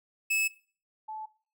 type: tone pair in turn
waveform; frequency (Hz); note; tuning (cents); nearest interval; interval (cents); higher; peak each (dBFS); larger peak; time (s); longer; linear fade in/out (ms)
45% pulse / sine; 2600 / 867.6; E7 / A5; -24 / -25; octave + perfect fifth; 1901; first; -25 / -36; first; 0.3-0.48 / 1.08-1.26; neither; 10
effects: noise-tail reverb RT60 0.4 s tail -18 dB re dry